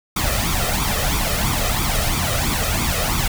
pink noise with flanger, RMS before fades -20 dBFS, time 0.16-3.28 s, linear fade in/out 5 ms, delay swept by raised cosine 0.85 to 1.63 ms, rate 3 Hz, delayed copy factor +0.7, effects none

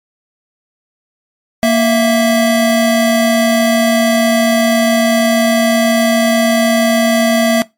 square tone pair together, 233.1 / 659.3 Hz, A#3 / E5, 0 / 0 cents, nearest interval octave + tritone, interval 1800 cents, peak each -12 dBFS, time 1.63-7.62 s, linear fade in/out 0 ms, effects noise-tail reverb RT60 0.2 s tail -21 dB re dry + MP3 64 kbps

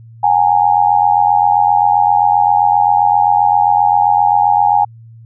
sine tone with amplitude modulation, 824 Hz, G#5, 14 cents flat, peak -4 dBFS, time 0.23-4.85 s, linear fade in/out 10 ms, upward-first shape sine, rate 87.6 Hz, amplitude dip 90%, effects added 114 Hz sine -35 dBFS peak until 5.25 s

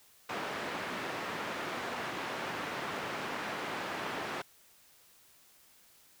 white band-pass noise, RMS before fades -38 dBFS, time 0.29-4.42 s, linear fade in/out 5 ms, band 160 to 1700 Hz, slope 12 dB/octave, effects white hiss -62 dBFS RMS until 6.2 s

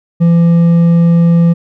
triangle tone with hard clipping, 169.3 Hz, E3, 46 cents sharp, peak -6 dBFS, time 0.2-1.54 s, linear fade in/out 20 ms, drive 7 dB, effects none

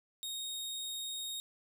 sawtooth tone, 3729 Hz, A#7, in tune, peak -35 dBFS, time 0.23-1.4 s, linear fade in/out 0 ms, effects 12-bit

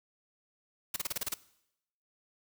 white noise bursts, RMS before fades -33 dBFS, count 8, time 0.94-1.341 s, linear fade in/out 5 ms, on 23 ms, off 31 ms, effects noise-tail reverb RT60 0.8 s tail -19 dB re dry

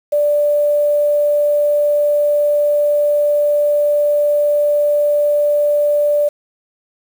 sine tone with quantisation, 587.3 Hz, D5, in tune, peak -11 dBFS, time 0.12-6.29 s, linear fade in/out 10 ms, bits 6, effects none

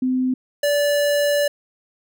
sine / square tone pair in turn, 256.2 / 580.2 Hz, C4 / D5, -36 / -21 cents, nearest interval octave + major second, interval 1415 cents, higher second, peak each -17 dBFS, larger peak neither, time 0.02-0.34 / 0.63-1.48 s, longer second, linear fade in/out 5 ms, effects none

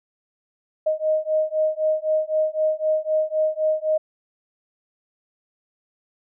sine beating tone pair, 621 / 624.9 Hz, D#5 / D#5, -3 / +7 cents, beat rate 3.9 Hz, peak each -22 dBFS, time 0.86-3.98 s, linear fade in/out 10 ms, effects none

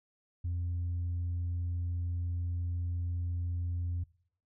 sine tone, 87.1 Hz, F2, 4 cents flat, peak -29 dBFS, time 0.44-4.04 s, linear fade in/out 10 ms, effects noise-tail reverb RT60 0.6 s tail -23 dB re dry + tanh soft clip ceiling -29 dBFS

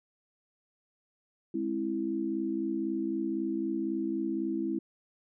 sine chord, Ab augmented, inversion none, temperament equal with one note detuned, 207.7 / 265.7 / 329.6 Hz, Ab3 / C4 / E4, 0 / +27 / 0 cents, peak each -36 / -35 / -31 dBFS, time 1.54-4.79 s, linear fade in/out 5 ms, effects none

